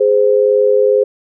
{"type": "tone pair together", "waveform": "sine", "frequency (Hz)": [415.1, 517.1], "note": ["G#4", "C5"], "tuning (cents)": [-1, -20], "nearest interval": "major third", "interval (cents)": 381, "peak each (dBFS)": -11, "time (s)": [0, 1.04], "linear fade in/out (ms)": 10, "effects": []}